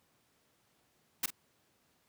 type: noise with echo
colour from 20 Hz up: white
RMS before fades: -31 dBFS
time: 1.23-1.26 s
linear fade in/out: 5 ms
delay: 45 ms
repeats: 1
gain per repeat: -12 dB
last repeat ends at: 1.305 s
effects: pink hiss -72 dBFS RMS until 2.08 s + high-pass 100 Hz 12 dB/octave